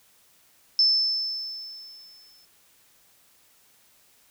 sine tone with exponential decay, 5274 Hz, E8, in tune, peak -15 dBFS, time 0.79-2.45 s, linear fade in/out 1 ms, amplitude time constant 360 ms, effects white hiss -60 dBFS RMS until 4.3 s

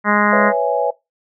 harmonic tone, 207.7 Hz, G#3, in tune, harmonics 1 / 2 / 3 / 4 / 5 / 6 / 7 / 8 / 9 / 10, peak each -18 / -25 / -22 / -23 / -19 / -21 / -21 / -24 / -21 / -29 dBFS, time 0.04-0.53 s, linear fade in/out 50 ms
sine chord, C# minor seventh, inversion third, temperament equal, 493.9 / 554.4 / 659.3 / 830.6 Hz, B4 / C#5 / E5 / G#5, 0 / 0 / 0 / 0 cents, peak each -20 dBFS, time 0.32-0.91 s, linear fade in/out 10 ms
effects noise-tail reverb RT60 0.2 s tail -21 dB re dry

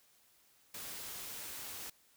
white noise, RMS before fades -45 dBFS, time 0.74-1.9 s, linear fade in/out 5 ms, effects white hiss -68 dBFS RMS until 2.16 s

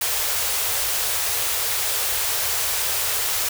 white band-stop noise, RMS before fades -23 dBFS, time 0.01-3.49 s, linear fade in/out 5 ms, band 120 to 390 Hz, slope 48 dB/octave, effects none

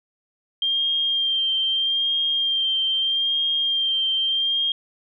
sine tone with vibrato, 3186 Hz, G7, 27 cents sharp, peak -19 dBFS, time 0.62-4.72 s, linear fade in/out 2 ms, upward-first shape sine, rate 0.79 Hz, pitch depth 25 cents each way, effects none

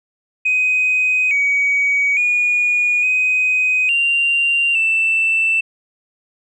sine tone with pitch steps, 2509 / 2260 / 2448 / 2509 / 2775 / 2662 Hz, D#7 / C#7 / D#7 / D#7 / F7 / E7, +14 / +33 / -29 / +14 / -12 / +16 cents, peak -12 dBFS, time 0.45-5.61 s, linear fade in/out 10 ms, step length 860 ms, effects tanh soft clip ceiling -9 dBFS

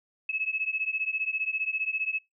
sine beating tone pair, 2577 / 2592 Hz, E7 / E7, -40 / -30 cents, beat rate 15 Hz, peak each -31 / -30 dBFS, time 0.29-2.19 s, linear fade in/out 5 ms, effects noise-tail reverb RT60 0.2 s tail -25 dB re dry

